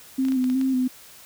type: tone with vibrato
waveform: sine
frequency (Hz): 259.3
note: C4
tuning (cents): -15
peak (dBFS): -19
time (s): 0.18-0.88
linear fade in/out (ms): 10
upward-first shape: square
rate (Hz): 2.7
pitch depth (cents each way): 32
type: clicks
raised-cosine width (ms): 0.2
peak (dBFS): -21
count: 6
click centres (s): 0.251 / 0.285 / 0.321 / 0.442 / 0.5 / 0.613
effects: white hiss -47 dBFS RMS until 1.25 s